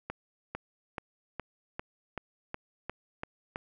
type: accelerating click train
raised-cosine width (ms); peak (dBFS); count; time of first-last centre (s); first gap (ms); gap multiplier
0.5; -20; 10; 0.1-3.559; 450; 0.96
effects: none